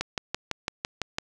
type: click train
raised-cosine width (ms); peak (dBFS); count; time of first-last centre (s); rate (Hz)
0.2; -10; 8; 0.01-1.184; 5.96
effects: none